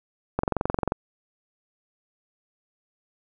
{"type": "click train", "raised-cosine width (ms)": 1, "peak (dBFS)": -9, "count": 13, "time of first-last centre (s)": [0.39, 0.921], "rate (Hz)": 22.6, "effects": []}